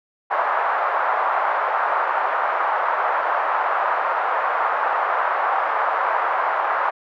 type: band-pass noise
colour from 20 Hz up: white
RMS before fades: -21 dBFS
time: 0.3-6.91 s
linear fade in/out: 20 ms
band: 660 to 1300 Hz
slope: 24 dB/octave
effects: none